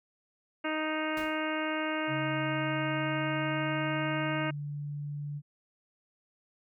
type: harmonic tone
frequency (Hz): 311.1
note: D#4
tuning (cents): 0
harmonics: 1 / 2 / 3 / 4 / 5 / 6 / 7 / 8 / 9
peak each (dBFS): -34 / -36 / -40 / -39 / -38 / -43 / -40 / -45 / -42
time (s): 0.64-4.51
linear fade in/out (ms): 10
type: noise with exponential decay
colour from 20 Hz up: pink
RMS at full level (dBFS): -42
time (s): 1.17-1.46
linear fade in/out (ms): 1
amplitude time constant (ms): 61
type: tone with pitch glide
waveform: sine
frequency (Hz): 138.59 to 145.65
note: C#3 to D3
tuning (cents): 0 to -14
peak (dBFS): -34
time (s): 2.07-5.42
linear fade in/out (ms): 50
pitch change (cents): +86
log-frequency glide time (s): 2.42-4.31
effects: none